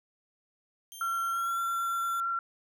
10% pulse tone with pitch glide, 3166 to 3493 Hz, G7 to A7, +17 to -13 cents, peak -36 dBFS, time 0.92-2.2 s, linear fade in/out 0 ms, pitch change +170 cents, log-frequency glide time 1.3-1.61 s
sine tone with vibrato, 1366 Hz, F6, 39 cents flat, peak -28 dBFS, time 1.01-2.39 s, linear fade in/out 2 ms, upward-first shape triangle, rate 8.8 Hz, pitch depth 10 cents each way
effects none

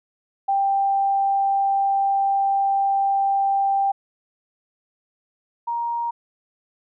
sine tone pair in turn, 788 / 939.5 Hz, G5 / A#5, +9 / +13 cents, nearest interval minor third, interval 304 cents, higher second, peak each -17 / -22 dBFS, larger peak first, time 0.48-3.92 / 5.67-6.11 s, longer first, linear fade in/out 10 ms, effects none

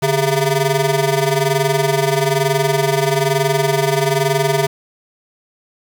20% pulse ring-modulated tone, 271.1 Hz, C#4, 38 cents flat, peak -6 dBFS, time 0.02-4.67 s, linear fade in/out 5 ms, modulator 125 Hz, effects none

